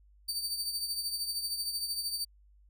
sawtooth tone with tremolo, 4606 Hz, D8, 34 cents flat, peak -27 dBFS, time 0.28-2.25 s, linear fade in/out 10 ms, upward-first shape triangle, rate 13 Hz, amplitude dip 65%, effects added 50 Hz sine -58 dBFS peak until 2.69 s

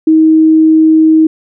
sine tone, 316.7 Hz, D#4, 31 cents sharp, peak -3 dBFS, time 0.07-1.27 s, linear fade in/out 5 ms, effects none

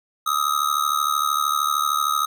square tone with amplitude modulation, 1264 Hz, D#6, 27 cents sharp, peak -16 dBFS, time 0.26-2.26 s, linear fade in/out 10 ms, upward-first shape sine, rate 73.1 Hz, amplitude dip 90%, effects none

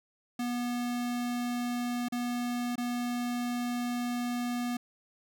square tone with dropouts, 242.9 Hz, B3, 29 cents flat, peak -31 dBFS, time 0.39-4.77 s, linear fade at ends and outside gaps 5 ms, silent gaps 2.085-2.122 / 2.757-2.779 s, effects none

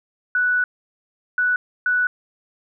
sine tone bursts at uneven times, 1480 Hz, F#6, in tune, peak -16 dBFS, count 3, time 0.35-0.64 / 1.38-1.56 / 1.86-2.07 s, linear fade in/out 2 ms, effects none

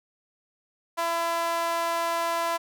sawtooth tone with high-pass filter, 336 Hz, E4, 33 cents sharp, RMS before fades -27 dBFS, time 0.97-2.58 s, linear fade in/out 20 ms, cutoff 840 Hz, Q 4.7, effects none

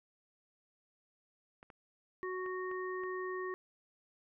clicks, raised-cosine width 0.5 ms, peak -38 dBFS, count 5, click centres 1.629 / 1.702 / 2.462 / 2.714 / 3.036 s
harmonic tone, 370 Hz, F#4, in tune, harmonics 1 / 3 / 5, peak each -38 / -43 / -45 dBFS, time 2.23-3.54 s, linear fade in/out 0 ms
effects none

